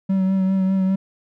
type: tone with vibrato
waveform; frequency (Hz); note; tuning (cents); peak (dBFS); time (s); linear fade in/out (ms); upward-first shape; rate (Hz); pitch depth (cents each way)
triangle; 190.4; F#3; +50; -14; 0.09-0.96; 10; triangle; 5; 28
effects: none